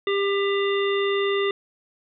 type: harmonic tone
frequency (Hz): 398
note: G4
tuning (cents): +26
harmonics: 1 / 3 / 5 / 7 / 9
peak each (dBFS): -21 / -30 / -30 / -34 / -33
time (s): 0.07-1.51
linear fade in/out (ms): 2
effects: none